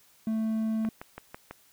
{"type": "tone", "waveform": "triangle", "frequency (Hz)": 220.8, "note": "A3", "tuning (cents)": 6, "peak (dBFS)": -24, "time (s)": [0.27, 0.89], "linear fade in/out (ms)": 2}
{"type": "click train", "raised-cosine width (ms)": 0.5, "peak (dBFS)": -24, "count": 5, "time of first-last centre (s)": [0.85, 1.51], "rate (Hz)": 6.06}
{"effects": ["white hiss -61 dBFS RMS until 1.72 s"]}